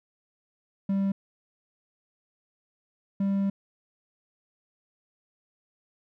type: tone pair in turn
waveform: triangle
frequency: 196 / 197.06 Hz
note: G3 / G3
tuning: 0 / +9 cents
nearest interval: unison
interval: 9 cents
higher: second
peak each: -21 dBFS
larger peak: neither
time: 0.89-1.12 / 3.2-3.5 s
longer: second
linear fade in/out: 5 ms
effects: none